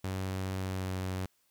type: tone with pitch glide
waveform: sawtooth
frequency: 94.7 to 93.29 Hz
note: F#2 to F#2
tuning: +41 to +15 cents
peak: -29 dBFS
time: 0.04-1.26 s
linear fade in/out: 5 ms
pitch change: -26 cents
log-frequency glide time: 0.59-0.92 s
effects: white hiss -72 dBFS RMS until 1.5 s